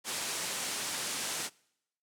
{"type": "low-pass noise", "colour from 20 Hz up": "white", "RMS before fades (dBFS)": -36, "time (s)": [0.04, 1.5], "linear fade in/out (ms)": 50, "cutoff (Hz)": 9700, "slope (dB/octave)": 24, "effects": ["noise-tail reverb RT60 0.8 s tail -25 dB re dry", "high-pass 150 Hz 12 dB/octave"]}